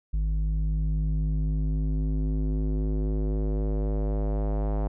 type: tone with low-pass filter sweep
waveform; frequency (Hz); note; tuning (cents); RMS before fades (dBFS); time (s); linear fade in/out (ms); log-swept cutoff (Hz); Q
square; 51.9; G#1; 0; -26; 0.13-4.88; 10; 110 to 760; 1.7
effects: none